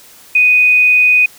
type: tone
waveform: sine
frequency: 2489 Hz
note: D#7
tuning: in tune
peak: -6 dBFS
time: 0.35-1.26 s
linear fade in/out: 5 ms
effects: white hiss -41 dBFS RMS until 1.38 s